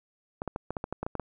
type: clicks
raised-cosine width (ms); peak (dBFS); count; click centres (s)
1; -18; 11; 0.419 / 0.477 / 0.561 / 0.706 / 0.768 / 0.841 / 0.926 / 1.03 / 1.065 / 1.153 / 1.197
effects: none